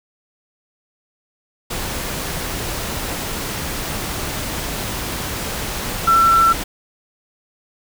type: tone in noise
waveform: sine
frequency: 1344 Hz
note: E6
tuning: 33 cents sharp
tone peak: -10 dBFS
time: 6.07-6.53 s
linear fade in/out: 10 ms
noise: pink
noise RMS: -25 dBFS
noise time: 1.7-6.64 s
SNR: +12 dB
effects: none